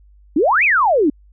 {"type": "exponential two-way sweep", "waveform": "sine", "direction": "up then down", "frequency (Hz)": [267.7, 2663, 267.7], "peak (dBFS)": -11, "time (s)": [0.36, 1.1], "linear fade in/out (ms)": 5, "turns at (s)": 0.64, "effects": ["added 50 Hz sine -45 dBFS peak until 1.32 s"]}